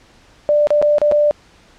sine tone with dropouts, 592 Hz, D5, 14 cents sharp, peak -10 dBFS, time 0.49-1.31 s, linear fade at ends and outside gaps 0 ms, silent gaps 0.671-0.705 / 0.816-0.825 / 0.983-1.016 / 1.114-1.121 s, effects pink hiss -49 dBFS RMS until 1.78 s + low-pass 6000 Hz 12 dB/octave

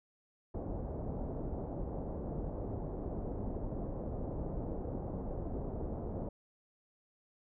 pink low-pass noise, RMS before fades -39 dBFS, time 0.54-6.29 s, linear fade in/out 5 ms, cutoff 700 Hz, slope 24 dB/octave, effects none

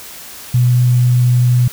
sine tone, 123.47 Hz, B2, in tune, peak -8 dBFS, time 0.54-1.68 s, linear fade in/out 5 ms, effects white hiss -33 dBFS RMS until 1.72 s

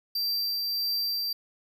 square tone with tremolo, 4699 Hz, D8, in tune, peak -26 dBFS, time 0.15-1.33 s, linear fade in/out 5 ms, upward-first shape triangle, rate 1.6 Hz, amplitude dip 25%, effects none

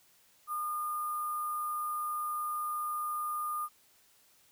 sine tone with sample-and-hold, 1215 Hz, D#6, 42 cents flat, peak -32 dBFS, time 0.47-3.69 s, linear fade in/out 50 ms, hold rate 11025 Hz, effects white hiss -65 dBFS RMS until 4.51 s

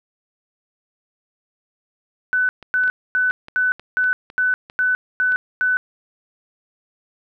sine tone bursts, 1500 Hz, F#6, 23 cents sharp, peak -15 dBFS, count 9, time 2.33-5.77 s, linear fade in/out 0 ms, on 160 ms, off 250 ms
clicks, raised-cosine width 0.3 ms, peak -22 dBFS, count 10, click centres 2.627 / 2.837 / 2.878 / 3.302 / 3.484 / 3.796 / 4.041 / 4.301 / 4.699 / 5.321 s
effects none

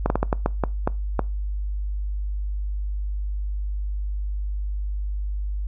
slowing click train, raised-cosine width 1 ms, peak -6 dBFS, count 9, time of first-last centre 0.06-1.193 s, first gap 41 ms, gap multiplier 1.34, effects noise-tail reverb RT60 0.3 s tail -23 dB re dry + added 50 Hz sine -24 dBFS peak until 5.67 s

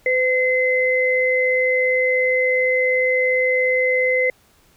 sine tone pair together, 508.8 / 2053 Hz, C5 / C7, -48 / -33 cents, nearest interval 2 octaves, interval 2415 cents, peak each -18 / -18 dBFS, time 0.06-4.3 s, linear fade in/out 2 ms, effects pink hiss -56 dBFS RMS until 4.76 s

